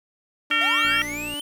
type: tone with vibrato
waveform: sawtooth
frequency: 294.4 Hz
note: D4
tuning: 4 cents sharp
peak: -29 dBFS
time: 0.5-1.4 s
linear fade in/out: 5 ms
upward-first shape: sine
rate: 4.4 Hz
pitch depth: 20 cents each way
type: harmonic tone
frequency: 457.2 Hz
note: A#4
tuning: 34 cents flat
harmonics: 3 / 4 / 5 / 6 / 7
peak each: -25 / -25 / -25 / -25 / -25 dBFS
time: 0.51-1.02 s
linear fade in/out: 2 ms
type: linear sweep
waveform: square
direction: up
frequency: 650 to 3100 Hz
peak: -30 dBFS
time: 0.61-1.41 s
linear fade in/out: 2 ms
type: click train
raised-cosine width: 3 ms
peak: -29 dBFS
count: 30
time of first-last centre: 0.85-1.337 s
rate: 59.5 Hz
effects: none